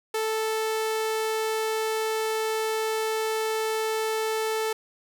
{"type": "tone", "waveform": "sawtooth", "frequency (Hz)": 439.6, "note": "A4", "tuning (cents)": -2, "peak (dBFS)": -21, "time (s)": [0.14, 4.73], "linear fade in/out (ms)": 5, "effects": []}